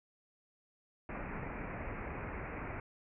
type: low-pass noise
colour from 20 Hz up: pink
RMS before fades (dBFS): -42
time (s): 1.09-2.8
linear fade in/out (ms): 2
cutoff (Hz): 2500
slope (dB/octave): 96
effects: none